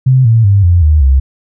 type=tone with pitch steps; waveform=sine; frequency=130 / 113.83 / 99.67 / 87.27 / 76.41 / 66.9 Hz; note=C3 / A#2 / G2 / F2 / D#2 / C2; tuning=-11 / -41 / +29 / -1 / -31 / +39 cents; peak=-4 dBFS; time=0.06-1.2 s; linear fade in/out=10 ms; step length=190 ms; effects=none